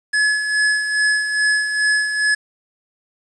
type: tone with tremolo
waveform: square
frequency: 1703 Hz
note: G#6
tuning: 43 cents sharp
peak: -14 dBFS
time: 0.13-2.35 s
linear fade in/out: 10 ms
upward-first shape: sine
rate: 2.4 Hz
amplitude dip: 55%
effects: resampled to 24000 Hz + 7-bit